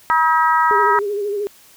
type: harmonic tone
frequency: 319.9 Hz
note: D#4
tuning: 48 cents sharp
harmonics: 3 / 4 / 5 / 6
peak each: -15 / -16 / -23 / -24 dBFS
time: 0.1-0.99 s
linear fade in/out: 0 ms
type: tone with vibrato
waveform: sine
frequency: 408.8 Hz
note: G#4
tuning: 27 cents flat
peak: -19 dBFS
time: 0.71-1.47 s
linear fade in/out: 0 ms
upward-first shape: sine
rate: 13 Hz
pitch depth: 53 cents each way
effects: white hiss -48 dBFS RMS until 1.76 s